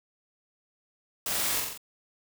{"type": "noise with echo", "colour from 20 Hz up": "white", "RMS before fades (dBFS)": -31, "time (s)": [1.26, 1.6], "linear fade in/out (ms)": 2, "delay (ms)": 44, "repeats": 4, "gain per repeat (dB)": -3, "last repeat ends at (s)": 1.776, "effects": []}